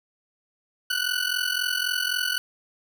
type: ring-modulated tone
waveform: 20% pulse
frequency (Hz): 1484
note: F#6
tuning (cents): +5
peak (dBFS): -16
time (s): 0.9-2.38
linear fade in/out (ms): 0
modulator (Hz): 21.9
effects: none